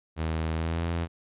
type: tone with pitch glide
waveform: sawtooth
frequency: 80.1 to 84.28 Hz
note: E2 to E2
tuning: -49 to +39 cents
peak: -23 dBFS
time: 0.16-1.08 s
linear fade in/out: 50 ms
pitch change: +88 cents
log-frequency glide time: 0.54-0.84 s
effects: resampled to 8000 Hz